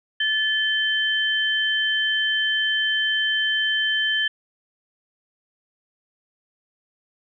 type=tone pair together; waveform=sine; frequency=1740 / 3102 Hz; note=A6 / G7; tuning=-20 / -19 cents; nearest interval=minor seventh; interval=1001 cents; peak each=-22 / -22 dBFS; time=0.2-4.28 s; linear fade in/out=5 ms; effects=none